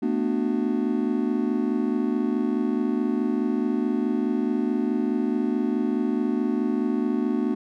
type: chord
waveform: triangle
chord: B minor seventh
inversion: third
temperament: just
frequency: 222.2 / 246.9 / 296.3 / 370.4 Hz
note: A3 / B3 / D4 / F#4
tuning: +17 / 0 / +15 / +2 cents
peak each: -25 / -24 / -25 / -28 dBFS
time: 0.02-7.55 s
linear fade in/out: 10 ms
effects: none

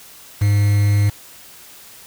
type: tone with quantisation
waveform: triangle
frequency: 102.3 Hz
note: G#2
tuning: 26 cents flat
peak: -10 dBFS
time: 0.41-1.1 s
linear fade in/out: 10 ms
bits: 5
effects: white hiss -42 dBFS RMS until 2.06 s

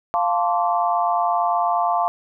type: chord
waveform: sine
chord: D minor seventh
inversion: first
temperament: equal with one note detuned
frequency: 698.5 / 880 / 1046.5 / 1155.1 Hz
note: F5 / A5 / C6 / D6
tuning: 0 / 0 / 0 / -29 cents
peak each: -20 / -23 / -25 / -25 dBFS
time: 0.14-2.08 s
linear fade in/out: 0 ms
effects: none

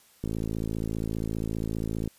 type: click train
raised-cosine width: 3 ms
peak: -18 dBFS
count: 102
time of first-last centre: 0.24-2.076 s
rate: 55 Hz
effects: white hiss -59 dBFS RMS until 2.18 s + resampled to 32000 Hz

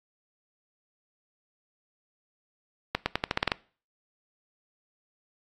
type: accelerating click train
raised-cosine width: 0.3 ms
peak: -8 dBFS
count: 9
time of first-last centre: 2.95-3.518 s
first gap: 110 ms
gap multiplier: 0.87
effects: noise-tail reverb RT60 0.4 s tail -22 dB re dry + AAC 32 kbps

